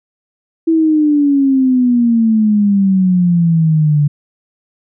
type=exponential sweep; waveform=sine; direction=down; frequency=329.6 to 144.5 Hz; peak=-8 dBFS; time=0.67-4.08 s; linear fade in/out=10 ms; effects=none